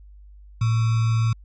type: tone with sample-and-hold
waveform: sine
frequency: 113.3 Hz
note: A#2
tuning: 49 cents flat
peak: -17 dBFS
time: 0.61-1.33 s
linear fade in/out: 5 ms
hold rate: 1225 Hz
effects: added 50 Hz sine -43 dBFS peak until 1.44 s + resampled to 16000 Hz